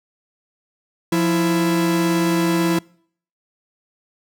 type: tone pair together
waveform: 45% pulse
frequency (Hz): 174.61 / 330.9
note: F3 / E4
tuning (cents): 0 / +7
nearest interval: major seventh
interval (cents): 1107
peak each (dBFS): -20 / -18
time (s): 1.12-2.79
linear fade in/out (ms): 5
effects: noise-tail reverb RT60 0.6 s tail -26 dB re dry